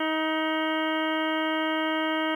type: harmonic tone with a mistuned harmonic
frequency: 315.6 Hz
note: D#4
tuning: 25 cents sharp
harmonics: 1 / 2 / 3 / 4 / 5 / 6 / 7 / 9 / 10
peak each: -28 / -31 / -33 / -34 / -35 / -36 / -36 / -38 / -38 dBFS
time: 0-2.35 s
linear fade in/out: 5 ms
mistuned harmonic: 5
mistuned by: -27 cents
effects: 10-bit